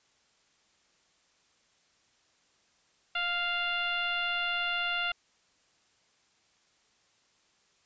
sine tone with frequency modulation, 2093 Hz, C7, in tune, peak -28 dBFS, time 3.15-5.12 s, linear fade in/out 5 ms, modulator 695 Hz, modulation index 1.8, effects white hiss -68 dBFS RMS until 7.85 s + resampled to 16000 Hz

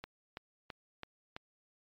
click train, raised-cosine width 0.3 ms, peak -26 dBFS, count 5, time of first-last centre 0.04-1.365 s, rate 3.02 Hz, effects MP3 64 kbps

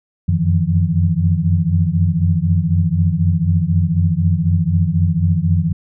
sine tone cluster, 89.7 / 93.7 / 157.2 / 171.5 Hz, F2 / F#2 / D#3 / F3, +47 / +22 / +18 / -31 cents, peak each -18 dBFS, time 0.28-5.73 s, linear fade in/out 10 ms, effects none

